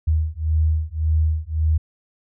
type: beating tone pair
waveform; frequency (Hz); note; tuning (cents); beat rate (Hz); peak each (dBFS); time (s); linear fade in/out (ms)
sine; 77.78 / 79.58; D#2 / D#2; 0 / +40; 1.8; -20; 0.07-1.78; 10
effects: none